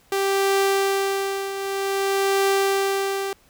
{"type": "tone with tremolo", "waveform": "sawtooth", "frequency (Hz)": 392, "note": "G4", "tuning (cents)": 0, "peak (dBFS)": -13, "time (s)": [0.12, 3.33], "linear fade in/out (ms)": 2, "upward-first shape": "triangle", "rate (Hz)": 0.53, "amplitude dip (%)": 70, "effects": ["pink hiss -57 dBFS RMS until 3.49 s"]}